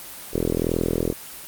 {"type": "tone with low-pass filter", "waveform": "5% pulse", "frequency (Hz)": 41.56, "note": "E1", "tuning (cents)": 15, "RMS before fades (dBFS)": -23, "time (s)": [0.33, 1.13], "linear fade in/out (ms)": 10, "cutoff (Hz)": 440, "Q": 2.2, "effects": ["white hiss -38 dBFS RMS until 1.47 s", "Opus 24 kbps"]}